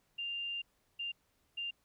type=tone bursts at uneven times; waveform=sine; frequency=2794 Hz; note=F7; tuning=in tune; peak=-36 dBFS; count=3; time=0.18-0.62 / 0.99-1.12 / 1.57-1.71 s; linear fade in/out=10 ms; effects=pink hiss -75 dBFS RMS until 1.84 s